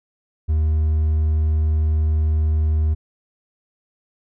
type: tone with hard clipping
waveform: triangle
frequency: 77.78 Hz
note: D#2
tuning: in tune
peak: -16 dBFS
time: 0.48-2.95 s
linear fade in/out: 20 ms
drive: 5 dB
effects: none